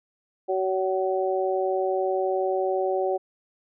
harmonic tone, 188.5 Hz, F#3, 32 cents sharp, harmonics 2 / 3 / 4, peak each -25 / -27 / -28 dBFS, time 0.48-3.18 s, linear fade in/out 20 ms, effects none

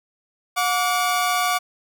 sawtooth tone pair together, 723 / 1154 Hz, F#5 / D6, -40 / -31 cents, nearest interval minor sixth, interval 809 cents, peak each -18 dBFS, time 0.56-1.59 s, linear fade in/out 20 ms, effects none

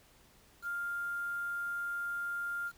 sine tone with quantisation, 1400 Hz, F6, 4 cents sharp, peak -34 dBFS, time 0.62-2.72 s, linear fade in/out 50 ms, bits 9, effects pink hiss -63 dBFS RMS until 2.77 s

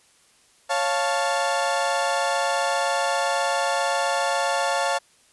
30% pulse chord, Db augmented, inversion none, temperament equal, 554.4 / 698.5 / 880 Hz, Db5 / F5 / A5, 0 / 0 / 0 cents, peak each -23 dBFS, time 0.69-4.99 s, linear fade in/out 20 ms, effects white hiss -58 dBFS RMS until 5.32 s + resampled to 24000 Hz

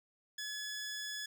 15% pulse tone, 1702 Hz, G#6, 42 cents sharp, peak -33 dBFS, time 0.38-1.26 s, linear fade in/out 5 ms, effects none

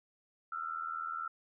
sine tone with amplitude modulation, 1342 Hz, E6, 31 cents sharp, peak -32 dBFS, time 0.52-1.28 s, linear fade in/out 5 ms, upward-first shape sine, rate 80 Hz, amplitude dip 90%, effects none

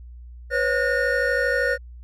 triangle tone cluster, 497.3 / 550 / 1450 / 1829 Hz, B4 / C#5 / F#6 / A#6, +12 / -14 / -35 / -33 cents, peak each -23 dBFS, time 0.5-1.78 s, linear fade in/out 50 ms, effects added 60 Hz sine -38 dBFS peak until 2.03 s

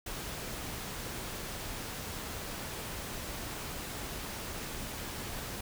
pink noise, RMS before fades -40 dBFS, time 0.06-5.61 s, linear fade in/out 5 ms, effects none

